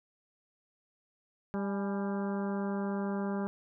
harmonic tone with a mistuned harmonic, 198.4 Hz, G3, 21 cents sharp, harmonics 1 / 2 / 3 / 4 / 5 / 6 / 7 / 8, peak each -32 / -38 / -42 / -44 / -46 / -48 / -49 / -50 dBFS, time 1.54-3.47 s, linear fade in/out 0 ms, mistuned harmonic 4, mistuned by +68 cents, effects none

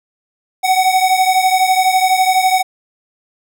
square beating tone pair, 746 / 758 Hz, F#5 / F#5, +14 / +42 cents, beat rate 12 Hz, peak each -13 / -16 dBFS, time 0.63-2.63 s, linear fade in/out 20 ms, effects none

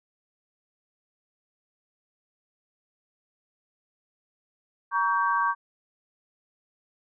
sine chord, G diminished, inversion first, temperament just, 940.8 / 1128.9 / 1568 Hz, Bb5 / Db6 / G6, +16 / +31 / 0 cents, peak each -27 / -24 / -28 dBFS, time 4.91-5.55 s, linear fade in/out 50 ms, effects none

